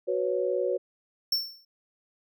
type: chord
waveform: sine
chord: F# suspended fourth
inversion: none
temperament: equal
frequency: 370 / 493.9 / 554.4 Hz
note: F#4 / B4 / C#5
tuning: 0 / 0 / 0 cents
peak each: -29 dBFS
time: 0.07-0.78 s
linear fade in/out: 20 ms
type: tone with exponential decay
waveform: square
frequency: 5420 Hz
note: E8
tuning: 47 cents sharp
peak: -21 dBFS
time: 1.32-1.65 s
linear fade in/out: 5 ms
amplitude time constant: 71 ms
effects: none